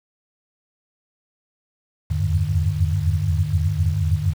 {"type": "tone cluster", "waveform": "sine", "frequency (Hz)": [82.1, 86.1, 94.4, 101.3, 149.4], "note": ["E2", "F2", "F#2", "G#2", "D3"], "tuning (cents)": [-6, -24, 35, -43, 30], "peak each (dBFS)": -24, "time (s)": [2.1, 4.34], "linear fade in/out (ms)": 20, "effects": ["7-bit"]}